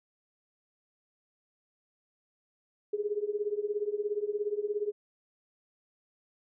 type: tone with tremolo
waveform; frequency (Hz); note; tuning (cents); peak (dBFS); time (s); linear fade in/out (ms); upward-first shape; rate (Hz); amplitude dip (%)
sine; 415.3; G#4; 0; -25; 2.93-4.92; 5; triangle; 17; 95
effects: none